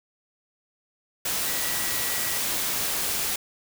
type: tone in noise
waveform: sine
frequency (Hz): 1935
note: B6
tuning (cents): -36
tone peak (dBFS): -37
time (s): 1.46-2.38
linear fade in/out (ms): 5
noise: white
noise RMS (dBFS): -27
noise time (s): 1.25-3.36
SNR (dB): -13
effects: none